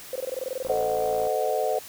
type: tone bursts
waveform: sine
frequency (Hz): 520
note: C5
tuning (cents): -11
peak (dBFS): -26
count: 15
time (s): 0.13-0.814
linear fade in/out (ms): 2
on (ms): 26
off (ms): 21
type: click train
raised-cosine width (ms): 1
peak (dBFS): -26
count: 36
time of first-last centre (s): 0.65-1.271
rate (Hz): 56.4
type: chord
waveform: sine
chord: A diminished seventh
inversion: none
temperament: equal with one note detuned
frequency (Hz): 440 / 517.8 / 622.3 / 740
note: A4 / C5 / Eb5 / Gb5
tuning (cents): 0 / -18 / 0 / 0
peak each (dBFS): -28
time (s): 0.69-1.79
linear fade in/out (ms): 5
effects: white hiss -43 dBFS RMS until 1.88 s